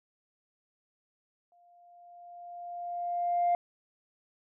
sine tone with exponential growth, 700 Hz, F5, 4 cents sharp, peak -21 dBFS, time 1.52-3.55 s, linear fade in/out 1 ms, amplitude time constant 440 ms, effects tanh soft clip ceiling -20 dBFS

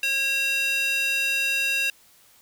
square tone with high-pass filter, 545 Hz, C#5, 29 cents flat, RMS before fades -24 dBFS, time 0.03-1.9 s, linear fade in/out 2 ms, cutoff 2400 Hz, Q 7.3, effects white hiss -56 dBFS RMS until 2.41 s

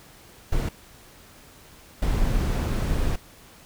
brown noise bursts at uneven times, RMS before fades -23 dBFS, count 2, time 0.52-0.69 / 2.02-3.16 s, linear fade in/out 5 ms, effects pink hiss -50 dBFS RMS until 3.65 s

